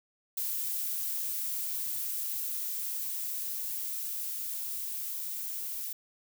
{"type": "noise with level ramp", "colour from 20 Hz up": "violet", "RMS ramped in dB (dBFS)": [-33, -37], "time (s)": [0.37, 5.93], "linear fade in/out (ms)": 5, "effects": []}